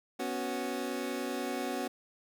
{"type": "chord", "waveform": "25% pulse", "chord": "B suspended second", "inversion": "none", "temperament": "equal", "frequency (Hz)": [246.9, 277.2, 370], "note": ["B3", "C#4", "F#4"], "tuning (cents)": [0, 0, 0], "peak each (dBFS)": -34, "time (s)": [0.19, 1.88], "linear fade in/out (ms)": 10, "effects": []}